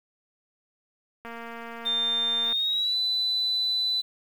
click train, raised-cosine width 0.5 ms, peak -25 dBFS, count 297, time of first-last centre 1.25-2.526 s, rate 232 Hz
sine tone with pitch glide, 3600 to 3994 Hz, A7 to B7, +39 to +19 cents, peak -23 dBFS, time 1.85-4.02 s, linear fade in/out 20 ms, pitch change +180 cents, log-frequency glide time 2.44-2.96 s
effects 8-bit

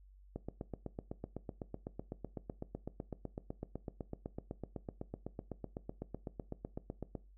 click train, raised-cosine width 2 ms, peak -27 dBFS, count 55, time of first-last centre 0.36-7.152 s, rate 7.95 Hz, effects noise-tail reverb RT60 0.3 s tail -19 dB re dry + added 48 Hz sine -57 dBFS peak until 7.37 s

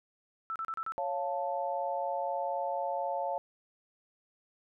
sine tone bursts, 1323 Hz, E6, 6 cents sharp, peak -33 dBFS, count 5, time 0.5-0.921 s, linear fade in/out 0 ms, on 57 ms, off 34 ms
sine chord, Db augmented, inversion none, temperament equal, 554.4 / 698.5 / 880 Hz, Db5 / F5 / A5, 0 / 0 / 0 cents, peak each -35 dBFS, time 0.98-3.38 s, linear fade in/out 0 ms
effects none

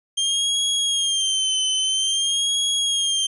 sawtooth tone with vibrato, 3179 Hz, G7, 24 cents sharp, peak -16 dBFS, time 0.17-3.27 s, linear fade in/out 10 ms, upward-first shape sine, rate 0.5 Hz, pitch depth 73 cents each way, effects resampled to 24000 Hz

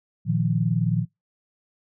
sine chord, Bb suspended fourth, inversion none, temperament equal, 116.54 / 155.56 / 174.61 Hz, Bb2 / Eb3 / F3, 0 / 0 / 0 cents, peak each -24 dBFS, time 0.25-1.06 s, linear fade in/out 50 ms, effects noise-tail reverb RT60 0.2 s tail -25 dB re dry

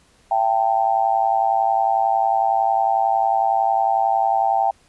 sine tone with amplitude modulation, 784 Hz, G5, in tune, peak -11 dBFS, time 0.31-4.71 s, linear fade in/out 5 ms, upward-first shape sine, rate 111 Hz, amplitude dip 100%, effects pink hiss -56 dBFS RMS until 4.88 s + resampled to 24000 Hz

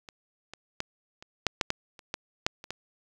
clicks, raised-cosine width 0.2 ms, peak -26 / -24 / -13 / -28 / -6 / -7 / -9 / -30 / -14 / -6 / -25 / -17 dBFS, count 12, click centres 0.088 / 0.536 / 0.804 / 1.225 / 1.467 / 1.612 / 1.704 / 1.992 / 2.141 / 2.465 / 2.641 / 2.706 s, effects 8-bit

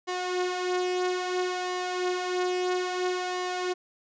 sawtooth tone with flanger, 363.2 Hz, F#4, 32 cents flat, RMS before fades -29 dBFS, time 0.07-3.74 s, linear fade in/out 20 ms, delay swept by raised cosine 1 to 5.9 ms, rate 0.6 Hz, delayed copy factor +0.5, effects resampled to 16000 Hz

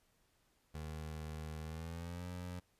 25% pulse tone with pitch glide, 77.78 to 89.35 Hz, D#2 to F2, 0 to +40 cents, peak -39 dBFS, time 0.74-2.6 s, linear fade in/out 10 ms, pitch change +240 cents, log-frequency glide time 1.6-2.26 s, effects pink hiss -75 dBFS RMS until 2.79 s + resampled to 32000 Hz

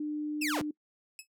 sine tone, 300 Hz, D4, 37 cents sharp, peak -31 dBFS, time 0-0.71 s, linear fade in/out 5 ms
sawtooth linear sweep, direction down, 2794 to 35.89 Hz, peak -27 dBFS, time 0.41-0.62 s, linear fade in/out 10 ms
15% pulse tone with exponential decay, 2587 Hz, E7, 33 cents flat, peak -32 dBFS, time 1.19-1.27 s, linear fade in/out 1 ms, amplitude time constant 16 ms
effects noise-tail reverb RT60 0.1 s tail -22 dB re dry

